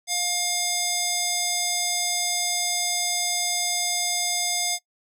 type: tone with band-pass filter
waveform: square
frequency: 710 Hz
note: F5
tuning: 28 cents sharp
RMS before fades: -25 dBFS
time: 0.07-4.79 s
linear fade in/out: 50 ms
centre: 6700 Hz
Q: 1.5
effects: noise-tail reverb RT60 0.1 s tail -22 dB re dry